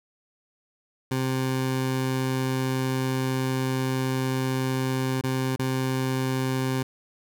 20% pulse tone with dropouts, 130.81 Hz, C3, in tune, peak -19 dBFS, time 1.11-6.83 s, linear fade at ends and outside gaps 5 ms, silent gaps 5.212-5.237 / 5.561-5.593 s, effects none

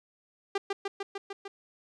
sawtooth tone with echo, 397.5 Hz, G4, 24 cents sharp, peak -22 dBFS, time 0.55-0.58 s, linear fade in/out 5 ms, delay 150 ms, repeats 6, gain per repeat -2 dB, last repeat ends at 1.48 s, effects low-pass 5000 Hz 12 dB/octave

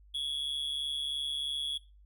triangle tone with amplitude modulation, 3361 Hz, G#7, 20 cents sharp, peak -27 dBFS, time 0.14-1.78 s, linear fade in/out 10 ms, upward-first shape sine, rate 143 Hz, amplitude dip 70%, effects noise-tail reverb RT60 0.3 s tail -19 dB re dry + added 50 Hz sine -55 dBFS peak until 2.05 s

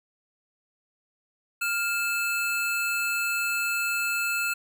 square tone pair together, 1402 / 2628 Hz, F6 / E7, +6 / -6 cents, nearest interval major seventh, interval 1088 cents, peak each -29 / -28 dBFS, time 1.61-4.54 s, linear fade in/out 10 ms, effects none

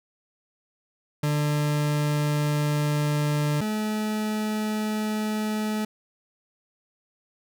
40% pulse tone pair in turn, 148.3 / 214.4 Hz, D3 / A3, +17 / -45 cents, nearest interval tritone, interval 638 cents, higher second, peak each -21 / -24 dBFS, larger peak first, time 1.23-3.61 / 3.61-5.85 s, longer first, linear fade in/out 5 ms, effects none

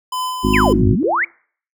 square tone with tremolo, 1013 Hz, B5, 44 cents sharp, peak -20 dBFS, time 0.12-0.73 s, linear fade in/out 5 ms, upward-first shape sine, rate 2.7 Hz, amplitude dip 40%
harmonic tone, 51.91 Hz, G#1, in tune, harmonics 1 / 2 / 3 / 4 / 5 / 6 / 7, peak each -20 / -23 / -27 / -19 / -18 / -26 / -20 dBFS, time 0.43-0.96 s, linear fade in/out 20 ms
sine exponential two-way sweep, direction down then up, 2960 to 84.3 to 2407 Hz, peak -14 dBFS, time 0.53-1.25 s, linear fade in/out 10 ms, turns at 0.87 s
sine tone with exponential decay, 340 Hz, F4, 46 cents flat, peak -15 dBFS, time 1.03-1.31 s, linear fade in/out 2 ms, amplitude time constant 59 ms
effects noise-tail reverb RT60 0.5 s tail -26 dB re dry

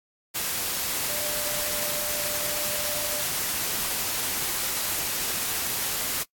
sine tone in noise, 594 Hz, D5, 20 cents sharp, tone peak -37 dBFS, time 1.09-3.24 s, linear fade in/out 20 ms, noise white, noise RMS -28 dBFS, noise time 0.34-6.24 s, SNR -12 dB, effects noise-tail reverb RT60 0.1 s tail -22 dB re dry + AAC 64 kbps

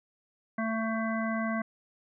harmonic tone, 223.1 Hz, A3, 24 cents sharp, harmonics 1 / 3 / 5 / 7 / 9, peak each -30 / -35 / -37 / -38 / -40 dBFS, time 0.58-1.62 s, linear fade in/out 5 ms, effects none

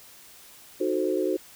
sine chord, D# diminished seventh, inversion none, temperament equal, 311.1 / 370 / 440 / 523.3 Hz, D#4 / F#4 / A4 / C5, 0 / 0 / 0 / 0 cents, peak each -29 / -26 / -31 / -30 dBFS, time 0.8-1.37 s, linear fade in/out 10 ms, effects white hiss -50 dBFS RMS until 1.55 s

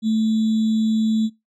sine tone with sample-and-hold, 220 Hz, A3, in tune, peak -16 dBFS, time 0.02-1.3 s, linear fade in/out 50 ms, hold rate 3675 Hz, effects noise-tail reverb RT60 0.2 s tail -24 dB re dry + low-pass 6000 Hz 12 dB/octave

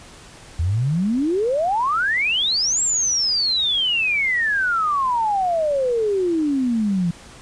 sine exponential two-way sweep, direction up then down, 77.8 to 7660 to 166.7 Hz, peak -17 dBFS, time 0.59-7.11 s, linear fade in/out 5 ms, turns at 2.82 s, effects pink hiss -43 dBFS RMS until 7.41 s + resampled to 22050 Hz

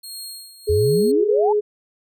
20% pulse tone with tremolo, 4261 Hz, C8, 31 cents sharp, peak -25 dBFS, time 0.03-1.12 s, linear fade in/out 10 ms, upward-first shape sine, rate 1.4 Hz, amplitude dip 75%
sine tone with pitch glide, 422.1 to 418 Hz, G#4 to G#4, +28 to +11 cents, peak -15 dBFS, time 0.67-1.61 s, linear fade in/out 20 ms, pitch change -17 cents, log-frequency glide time 0.79-0.96 s
sine exponential sweep, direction up, 77 to 911 Hz, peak -19 dBFS, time 0.69-1.53 s, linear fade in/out 10 ms
effects none

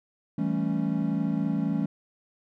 triangle chord, A dominant seventh, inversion second, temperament equal, 164.81 / 196 / 220 / 277.2 Hz, E3 / G3 / A3 / C#4, 0 / 0 / 0 / 0 cents, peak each -28 dBFS, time 0.38-1.86 s, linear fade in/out 5 ms, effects none

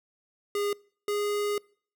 square tone pair in turn, 408.6 / 412.6 Hz, G#4 / G#4, -28 / -11 cents, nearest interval unison, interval 17 cents, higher second, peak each -27 dBFS, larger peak neither, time 0.55-0.73 / 1.08-1.58 s, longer second, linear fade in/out 2 ms, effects noise-tail reverb RT60 0.5 s tail -25 dB re dry

